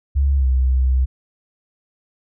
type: tone with pitch glide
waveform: sine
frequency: 69.3 to 64.29 Hz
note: C#2 to C2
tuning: 0 to -30 cents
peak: -13 dBFS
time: 0.15-1.06 s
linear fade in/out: 20 ms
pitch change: -130 cents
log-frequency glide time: 0.36-0.47 s
effects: none